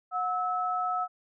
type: tone pair together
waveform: sine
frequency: 728.3 / 1300 Hz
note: F#5 / E6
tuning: -28 / -24 cents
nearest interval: minor seventh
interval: 1004 cents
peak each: -30 / -29 dBFS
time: 0.11-1.08 s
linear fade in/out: 50 ms
effects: none